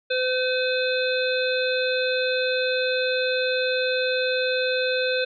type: harmonic tone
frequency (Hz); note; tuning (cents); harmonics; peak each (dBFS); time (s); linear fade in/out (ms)
510; C5; -44; 1 / 3 / 5 / 7 / 8; -23 / -28 / -30 / -31 / -32; 0.1-5.25; 10
effects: none